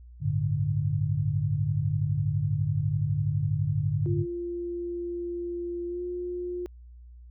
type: chord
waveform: sine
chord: G suspended second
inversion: none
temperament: equal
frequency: 98 / 110 / 146.83 Hz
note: G2 / A2 / D3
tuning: 0 / 0 / 0 cents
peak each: -29 / -29 / -27 dBFS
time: 0.2-4.26 s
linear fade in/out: 50 ms
type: tone with pitch glide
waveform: sine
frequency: 347.3 to 355.4 Hz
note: F4 to F4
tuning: -10 to +30 cents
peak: -30 dBFS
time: 4.06-6.66 s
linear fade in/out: 0 ms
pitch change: +40 cents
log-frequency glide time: 5.87-6.02 s
effects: added 60 Hz sine -45 dBFS peak until 7.3 s